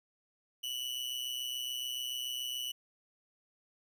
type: tone with amplitude modulation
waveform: 40% pulse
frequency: 2960 Hz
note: F#7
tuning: in tune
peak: -32 dBFS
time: 0.63-2.72 s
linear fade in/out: 10 ms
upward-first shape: sine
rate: 127 Hz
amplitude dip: 70%
effects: none